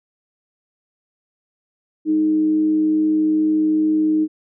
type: tone with frequency modulation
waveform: sine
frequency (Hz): 311.1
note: D#4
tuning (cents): 0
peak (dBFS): -14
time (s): 2.05-4.28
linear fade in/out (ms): 50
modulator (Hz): 114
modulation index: 0.2
effects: none